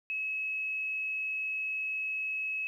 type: tone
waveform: sine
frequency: 2574 Hz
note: E7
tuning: 42 cents flat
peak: -31 dBFS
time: 0.1-2.67 s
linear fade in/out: 0 ms
effects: 11-bit